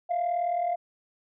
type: tone pair together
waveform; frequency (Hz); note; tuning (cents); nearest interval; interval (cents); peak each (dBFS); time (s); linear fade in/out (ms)
sine; 662 / 701.4; E5 / F5; +7 / +7; minor second; 100; -30 / -24; 0.09-0.76; 20
effects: tanh soft clip ceiling -21 dBFS